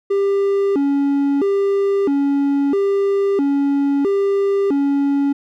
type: tone with vibrato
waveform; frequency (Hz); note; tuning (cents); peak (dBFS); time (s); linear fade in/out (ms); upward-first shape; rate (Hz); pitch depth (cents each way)
triangle; 333.8; E4; +22; -12; 0.1-5.33; 10; square; 0.76; 300
effects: none